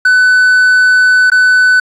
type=tone with dropouts; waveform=triangle; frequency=1500 Hz; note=F#6; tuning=23 cents sharp; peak=-3 dBFS; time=0.05-1.8 s; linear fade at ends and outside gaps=5 ms; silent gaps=1.301-1.317 s; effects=resampled to 24000 Hz + 7-bit